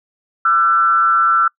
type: tone with frequency modulation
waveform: sine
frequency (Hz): 1346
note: E6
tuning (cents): +36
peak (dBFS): -10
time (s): 0.45-1.48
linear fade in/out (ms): 5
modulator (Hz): 151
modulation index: 0.6
effects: noise-tail reverb RT60 0.1 s tail -26 dB re dry